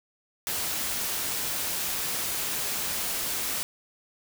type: noise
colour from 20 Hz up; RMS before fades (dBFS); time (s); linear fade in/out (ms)
white; -30; 0.47-3.63; 0
effects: none